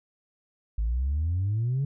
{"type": "exponential sweep", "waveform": "sine", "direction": "up", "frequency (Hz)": [51.91, 143.1], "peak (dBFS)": -22, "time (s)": [0.78, 1.85], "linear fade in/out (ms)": 5, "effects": ["tanh soft clip ceiling -21 dBFS"]}